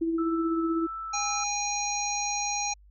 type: tone with tremolo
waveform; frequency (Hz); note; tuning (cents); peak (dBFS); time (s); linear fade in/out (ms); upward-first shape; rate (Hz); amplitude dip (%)
sine; 329.6; E4; 0; -23; 0.01-0.87; 10; sine; 16; 35
type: tone with vibrato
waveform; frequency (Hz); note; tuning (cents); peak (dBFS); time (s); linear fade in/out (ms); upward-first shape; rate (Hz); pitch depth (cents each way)
sine; 1316; E6; -3; -33; 0.18-1.44; 5; sine; 1.6; 8
type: harmonic tone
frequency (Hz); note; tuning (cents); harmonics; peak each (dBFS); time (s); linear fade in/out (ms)
817; G#5; -29; 1 / 3 / 5 / 7 / 8; -31 / -35 / -37 / -33 / -34; 1.13-2.74; 10
effects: added 50 Hz sine -52 dBFS peak until 2.9 s